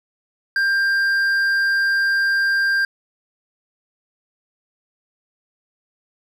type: tone with hard clipping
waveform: sine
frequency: 1590 Hz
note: G6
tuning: 24 cents sharp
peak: -17 dBFS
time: 0.56-2.85 s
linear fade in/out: 2 ms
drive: 5 dB
effects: none